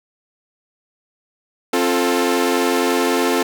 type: chord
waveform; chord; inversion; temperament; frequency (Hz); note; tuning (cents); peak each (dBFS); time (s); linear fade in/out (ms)
sawtooth; F major; second; equal with one note detuned; 265.7 / 349.2 / 440; C4 / F4 / A4; +27 / 0 / 0; -16; 1.73-3.43; 5
effects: none